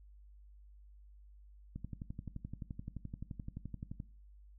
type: click train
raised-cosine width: 5 ms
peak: -30 dBFS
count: 27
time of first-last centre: 1.76-4.001 s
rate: 11.6 Hz
effects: noise-tail reverb RT60 0.4 s tail -18 dB re dry + added 50 Hz sine -55 dBFS peak until 4.58 s